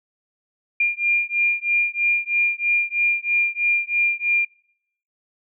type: beating tone pair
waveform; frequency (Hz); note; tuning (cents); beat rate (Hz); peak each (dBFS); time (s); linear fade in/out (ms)
sine; 2399 / 2402.1; D7 / D7; +36 / +38; 3.1; -21; 0.8-4.45; 5
effects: noise-tail reverb RT60 0.7 s tail -24 dB re dry